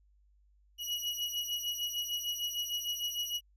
35% pulse beating tone pair, 2907 / 2913.6 Hz, F#7 / F#7, -31 / -27 cents, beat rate 6.6 Hz, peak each -36 / -34 dBFS, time 0.78-3.41 s, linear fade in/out 50 ms, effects added 50 Hz sine -63 dBFS peak until 3.56 s

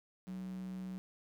square tone with high-pass filter, 62.2 Hz, B1, 13 cents sharp, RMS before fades -43 dBFS, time 0.27-0.98 s, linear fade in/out 0 ms, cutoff 180 Hz, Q 7, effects none

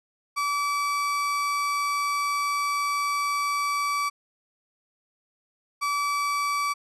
35% pulse tone pair in turn, 1151 / 1151 Hz, D6 / D6, -35 / -35 cents, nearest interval unison, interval 0 cents, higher neither, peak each -22 dBFS, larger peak neither, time 0.36-4.1 / 5.81-6.74 s, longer first, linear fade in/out 20 ms, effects low-pass 10000 Hz 12 dB/octave

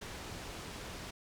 pink low-pass noise, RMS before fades -45 dBFS, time 0.01-1.11 s, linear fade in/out 10 ms, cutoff 7600 Hz, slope 12 dB/octave, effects none

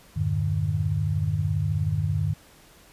sine tone cluster, 81.4 / 98.3 / 116.9 / 150.9 Hz, E2 / G2 / A#2 / D3, -21 / +5 / +5 / +47 cents, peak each -33 / -25 / -33 / -26 dBFS, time 0.16-2.34 s, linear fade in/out 10 ms, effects pink hiss -53 dBFS RMS until 2.92 s + resampled to 32000 Hz

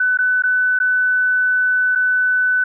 sine tone with dropouts, 1500 Hz, F#6, 23 cents sharp, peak -13 dBFS, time 0-2.64 s, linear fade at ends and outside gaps 5 ms, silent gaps 0.174-0.187 / 0.423-0.436 / 0.79-0.8 / 1.952-1.956 s, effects none

